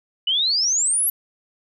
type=exponential sweep; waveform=sine; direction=up; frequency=2914 to 11840 Hz; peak=-17 dBFS; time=0.27-1.1 s; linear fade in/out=5 ms; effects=none